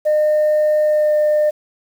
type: tone with pitch glide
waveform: sine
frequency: 608 to 603.5 Hz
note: D#5 to D5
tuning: -40 to +47 cents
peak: -10 dBFS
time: 0.05-1.51 s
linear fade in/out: 20 ms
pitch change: -13 cents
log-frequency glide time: 0.83-1.17 s
effects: tanh soft clip ceiling -10 dBFS + 7-bit